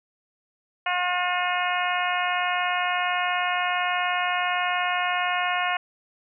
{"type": "harmonic tone", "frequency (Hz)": 358.6, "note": "F4", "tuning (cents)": 46, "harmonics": [2, 3, 4, 5, 6, 7, 8], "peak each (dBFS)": [-27, -29, -30, -31, -32, -32, -33], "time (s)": [0.86, 5.77], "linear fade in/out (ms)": 5, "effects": []}